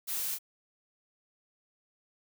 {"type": "noise with echo", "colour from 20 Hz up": "blue", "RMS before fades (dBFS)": -35, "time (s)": [0.07, 0.36], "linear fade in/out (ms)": 20, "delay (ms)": 29, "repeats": 1, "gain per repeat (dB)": -4, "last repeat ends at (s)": 0.389, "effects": []}